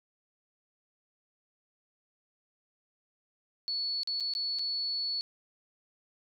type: tone with dropouts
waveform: sine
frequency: 4420 Hz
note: C#8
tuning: 6 cents flat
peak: -30 dBFS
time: 3.68-5.21 s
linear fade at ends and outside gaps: 0 ms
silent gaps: 4.033-4.074 / 4.2-4.206 / 4.337-4.351 / 4.587-4.593 s
effects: none